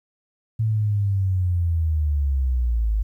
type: linear sweep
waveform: sine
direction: down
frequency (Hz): 112 to 50.6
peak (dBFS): -18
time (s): 0.59-3.03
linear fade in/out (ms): 10
effects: 10-bit